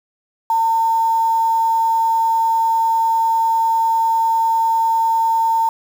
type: tone with quantisation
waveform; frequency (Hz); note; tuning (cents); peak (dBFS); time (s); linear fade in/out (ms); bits
sine; 905; A5; +48; -13; 0.5-5.69; 2; 6
effects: none